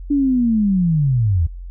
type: linear sweep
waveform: sine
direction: down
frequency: 291.7 to 75.1 Hz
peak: -13 dBFS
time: 0.1-1.47 s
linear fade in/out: 10 ms
effects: added 44 Hz sine -29 dBFS peak until 1.7 s